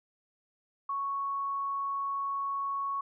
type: tone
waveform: sine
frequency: 1108.7 Hz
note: C#6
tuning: in tune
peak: -30 dBFS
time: 0.89-3.01 s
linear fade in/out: 5 ms
effects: none